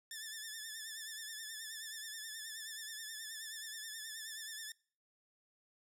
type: tone with vibrato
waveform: 10% pulse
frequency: 1761 Hz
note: A6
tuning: 1 cent sharp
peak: -35 dBFS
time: 0.11-4.72 s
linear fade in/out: 2 ms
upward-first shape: triangle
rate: 9.4 Hz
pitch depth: 74 cents each way
effects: noise-tail reverb RT60 0.5 s tail -26 dB re dry